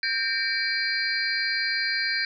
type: tone cluster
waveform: sine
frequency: 1583 / 1829 / 2312 / 4171 / 4735 Hz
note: G6 / A#6 / D7 / C8 / D8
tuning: +17 / -33 / -28 / -6 / +13 cents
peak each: -30 dBFS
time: 0.03-2.25 s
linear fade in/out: 2 ms
effects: none